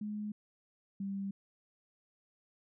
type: tone pair in turn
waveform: sine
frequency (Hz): 210 / 196.74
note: G#3 / G3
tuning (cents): +19 / +7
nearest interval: minor second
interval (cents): 112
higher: first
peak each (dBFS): -36 / -35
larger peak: second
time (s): 0.01-0.32 / 1-1.31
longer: neither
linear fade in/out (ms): 5
effects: none